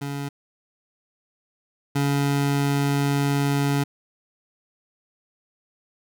25% pulse tone pair in turn, 141.2 / 141.2 Hz, C#3 / C#3, +32 / +32 cents, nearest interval unison, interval 0 cents, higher neither, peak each -24 / -16 dBFS, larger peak second, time 0.01-0.29 / 1.95-3.84 s, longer second, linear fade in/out 10 ms, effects none

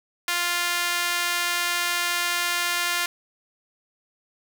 sawtooth tone with high-pass filter, 349.2 Hz, F4, in tune, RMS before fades -25 dBFS, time 0.28-3.06 s, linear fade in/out 2 ms, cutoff 1600 Hz, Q 0.96, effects none

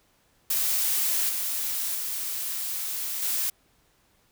blue noise with level steps, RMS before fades -25 / -29 / -31 / -27 dBFS, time 0.5-3.5 s, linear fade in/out 5 ms, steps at 1.29 / 1.95 / 3.22 s, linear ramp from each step 2 ms, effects pink hiss -65 dBFS RMS until 4.31 s

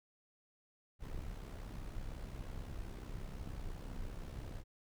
brown noise with amplitude modulation, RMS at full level -42 dBFS, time 0.99-4.64 s, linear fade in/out 50 ms, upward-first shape sine, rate 65.7 Hz, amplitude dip 60%, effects none

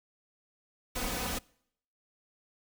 pink noise with comb filter, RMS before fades -34 dBFS, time 0.95-1.39 s, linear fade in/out 10 ms, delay 4 ms, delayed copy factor +0.7, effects noise-tail reverb RT60 0.7 s tail -25 dB re dry

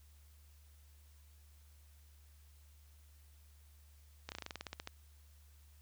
slowing click train, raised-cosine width 0.2 ms, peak -25 dBFS, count 13, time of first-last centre 4.29-4.874 s, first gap 29 ms, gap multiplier 1.09, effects added 73 Hz sine -59 dBFS peak until 5.81 s + white hiss -70 dBFS RMS until 5.81 s

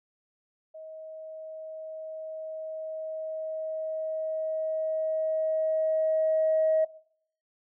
sine tone with level ramp, 633 Hz, D#5, 30 cents sharp, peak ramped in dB -41 to -20 dBFS, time 0.74-6.85 s, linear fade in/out 10 ms, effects noise-tail reverb RT60 0.6 s tail -19 dB re dry + tanh soft clip ceiling -16 dBFS

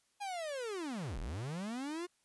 45% pulse linear two-way sweep, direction down then up, 830 to 32.7 to 362.8 Hz, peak -38 dBFS, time 0.2-2.07 s, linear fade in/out 20 ms, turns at 1.19 s, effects white hiss -75 dBFS RMS until 2.24 s + resampled to 24000 Hz

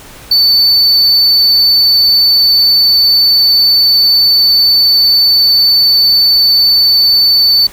triangle tone, 4511 Hz, C#8, 29 cents sharp, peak -4 dBFS, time 0.31-7.67 s, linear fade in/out 5 ms, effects pink hiss -34 dBFS RMS until 7.72 s

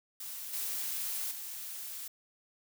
blue noise with level steps, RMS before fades -42 / -36 / -42 dBFS, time 0.2-2.08 s, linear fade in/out 5 ms, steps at 0.53 / 1.31 s, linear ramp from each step 5 ms, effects none

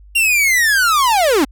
45% pulse linear sweep, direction down, 2794 to 245.9 Hz, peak -11 dBFS, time 0.15-1.45 s, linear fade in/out 10 ms, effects added 50 Hz sine -39 dBFS peak until 1.51 s

